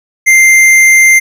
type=tone with hard clipping; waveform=sine; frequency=2093 Hz; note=C7; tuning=in tune; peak=-4 dBFS; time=0.26-1.2 s; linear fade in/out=20 ms; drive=12 dB; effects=none